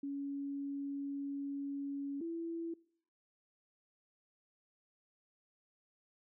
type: tone pair in turn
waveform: sine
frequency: 280.2 / 333.2 Hz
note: C#4 / E4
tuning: +19 / +19 cents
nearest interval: minor third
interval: 300 cents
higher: second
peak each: -37 / -37 dBFS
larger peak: neither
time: 0.03-2.21 / 2.21-2.74 s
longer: first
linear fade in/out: 5 ms
effects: noise-tail reverb RT60 0.6 s tail -23 dB re dry